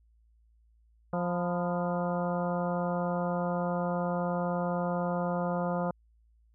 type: harmonic tone with a mistuned harmonic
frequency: 175.9 Hz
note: F3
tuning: 13 cents sharp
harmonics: 1 / 2 / 3 / 4 / 5 / 6 / 7 / 8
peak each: -31 / -41 / -33 / -36 / -40 / -41 / -41 / -46 dBFS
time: 1.13-5.91 s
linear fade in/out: 2 ms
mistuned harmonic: 6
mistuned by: -73 cents
effects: added 56 Hz sine -61 dBFS peak until 6.54 s